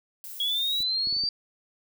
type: noise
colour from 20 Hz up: violet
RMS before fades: -40 dBFS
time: 0.24-0.83 s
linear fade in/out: 0 ms
type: linear sweep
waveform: sine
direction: up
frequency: 3304 to 4699 Hz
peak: -24 dBFS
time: 0.4-1.29 s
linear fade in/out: 2 ms
type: clicks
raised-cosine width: 3 ms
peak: -33 / -32 / -34 / -36 / -31 dBFS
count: 5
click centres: 0.805 / 1.072 / 1.126 / 1.166 / 1.237 s
effects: none